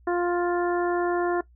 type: harmonic tone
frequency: 350.8 Hz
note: F4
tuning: 8 cents sharp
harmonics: 1 / 2 / 3 / 4 / 5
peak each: -23 / -29 / -33 / -35 / -37 dBFS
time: 0.07-1.41 s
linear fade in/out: 5 ms
effects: noise-tail reverb RT60 0.1 s tail -18 dB re dry + added 60 Hz sine -52 dBFS peak until 1.55 s